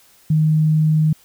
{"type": "tone", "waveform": "sine", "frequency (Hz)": 155.56, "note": "D#3", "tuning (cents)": 0, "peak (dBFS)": -12, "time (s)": [0.3, 1.13], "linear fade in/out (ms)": 5, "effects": ["white hiss -52 dBFS RMS until 1.24 s"]}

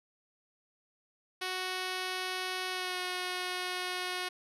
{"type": "tone with pitch glide", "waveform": "5% pulse", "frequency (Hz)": [370, 363.9], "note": ["F#4", "F#4"], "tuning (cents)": [0, -29], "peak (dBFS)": -22, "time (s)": [1.41, 4.29], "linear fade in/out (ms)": 10, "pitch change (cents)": -29, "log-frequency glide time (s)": [2.7, 2.98], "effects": ["low-pass 10000 Hz 12 dB/octave"]}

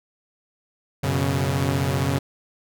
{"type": "chord", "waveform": "sawtooth", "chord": "F# suspended fourth", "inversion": "none", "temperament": "equal with one note detuned", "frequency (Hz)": [91.65, 123.47, 138.59], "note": ["F#2", "B2", "C#3"], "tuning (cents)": [-16, 0, 0], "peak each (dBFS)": [-22, -23, -19], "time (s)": [1.03, 2.19], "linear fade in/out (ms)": 10, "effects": []}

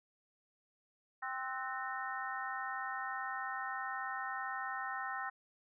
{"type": "harmonic tone with a mistuned harmonic", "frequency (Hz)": 261.6, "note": "C4", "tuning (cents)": 0, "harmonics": [3, 4, 5, 6, 7], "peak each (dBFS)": [-43, -45, -43, -46, -43], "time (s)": [1.22, 5.3], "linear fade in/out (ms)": 10, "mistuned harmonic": 6, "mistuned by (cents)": -83, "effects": []}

